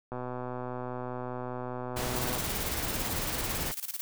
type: click train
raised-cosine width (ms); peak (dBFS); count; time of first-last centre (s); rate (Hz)
1; -23; 283; 0.12-2.376; 125
type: noise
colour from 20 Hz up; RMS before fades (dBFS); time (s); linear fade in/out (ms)
pink; -34; 1.96-3.72; 10
type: noise with tremolo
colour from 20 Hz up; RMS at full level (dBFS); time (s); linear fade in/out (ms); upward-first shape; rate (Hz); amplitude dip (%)
blue; -35; 2.16-4.01; 0; square; 18; 80
effects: none